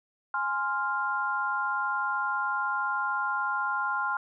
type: chord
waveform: sine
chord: F minor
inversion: first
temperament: equal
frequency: 830.6 / 1046.5 / 1396.9 Hz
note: Ab5 / C6 / F6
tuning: 0 / 0 / 0 cents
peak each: -33 / -31 / -29 dBFS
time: 0.34-4.17 s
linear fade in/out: 2 ms
effects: none